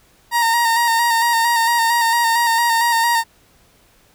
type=tone with vibrato; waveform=30% pulse; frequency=930 Hz; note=A#5; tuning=4 cents flat; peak=-11 dBFS; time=0.31-3.24 s; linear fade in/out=50 ms; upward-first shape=square; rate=4.4 Hz; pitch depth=29 cents each way; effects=pink hiss -54 dBFS RMS until 4.14 s